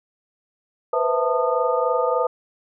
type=tone cluster; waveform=sine; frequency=489.6 / 513 / 659 / 892 / 1226 Hz; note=B4 / C5 / E5 / A5 / D#6; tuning=-15 / -34 / -1 / +23 / -26 cents; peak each=-23 / -23 / -26 / -26 / -25 dBFS; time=0.93-2.27 s; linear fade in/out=5 ms; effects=none